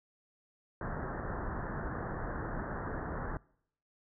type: low-pass noise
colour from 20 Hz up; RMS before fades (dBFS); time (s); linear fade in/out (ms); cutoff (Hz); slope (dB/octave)
pink; -38; 0.81-3.37; 2; 1800; 96
effects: noise-tail reverb RT60 0.7 s tail -24 dB re dry